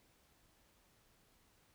silence, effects pink hiss -71 dBFS RMS until 1.74 s

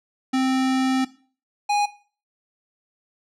square tone pair in turn, 261.6 / 824.1 Hz, C4 / G#5, 0 / -14 cents, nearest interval octave + minor sixth, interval 1986 cents, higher second, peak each -19 / -19 dBFS, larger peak neither, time 0.33-1.05 / 1.69-1.86 s, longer first, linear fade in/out 10 ms, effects noise-tail reverb RT60 0.4 s tail -17 dB re dry + low-pass 7000 Hz 12 dB/octave

